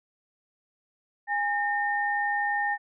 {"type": "tone pair together", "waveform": "sine", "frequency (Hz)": [820.5, 1823], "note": ["G#5", "A#6"], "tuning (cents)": [-21, -39], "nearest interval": "octave + major second", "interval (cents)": 1382, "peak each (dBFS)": -27, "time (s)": [1.27, 2.78], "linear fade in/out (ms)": 50, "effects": []}